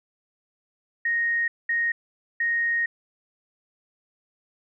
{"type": "tone bursts at uneven times", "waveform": "sine", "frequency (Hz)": 1865, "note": "A#6", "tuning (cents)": 0, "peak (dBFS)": -21, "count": 3, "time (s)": [[1.05, 1.48], [1.69, 1.92], [2.4, 2.86]], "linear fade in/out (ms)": 5, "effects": []}